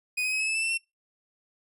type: tone with pitch steps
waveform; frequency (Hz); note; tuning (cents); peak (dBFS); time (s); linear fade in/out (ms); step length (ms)
40% pulse; 2489 / 2519 / 2550 / 2581 / 2613 / 2645 / 2677 / 2710; D#7 / D#7 / D#7 / E7 / E7 / E7 / E7 / E7; 0 / +21 / +42 / -37 / -16 / +5 / +26 / +47; -25; 0.17-0.778; 10; 76
effects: noise-tail reverb RT60 0.2 s tail -22 dB re dry + resampled to 32000 Hz